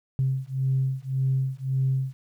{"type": "beating tone pair", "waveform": "sine", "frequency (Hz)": [131.8, 133.6], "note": ["C3", "C3"], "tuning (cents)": [13, 36], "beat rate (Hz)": 1.8, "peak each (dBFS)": -25, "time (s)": [0.19, 2.13], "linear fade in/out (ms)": 0, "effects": ["tanh soft clip ceiling -15 dBFS", "10-bit"]}